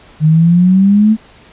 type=exponential sweep; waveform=sine; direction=up; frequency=151.7 to 222.4 Hz; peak=-5 dBFS; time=0.2-1.17 s; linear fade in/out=50 ms; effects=pink hiss -42 dBFS RMS until 1.52 s + resampled to 8000 Hz